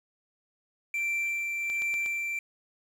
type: tone with tremolo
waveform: triangle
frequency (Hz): 2349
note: D7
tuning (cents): 0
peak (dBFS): -25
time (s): 0.94-2.39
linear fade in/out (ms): 2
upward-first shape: sine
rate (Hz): 1.3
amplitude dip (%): 30
type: click train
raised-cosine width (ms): 0.2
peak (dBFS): -25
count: 4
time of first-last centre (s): 1.7-2.061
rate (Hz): 8.31
effects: 9-bit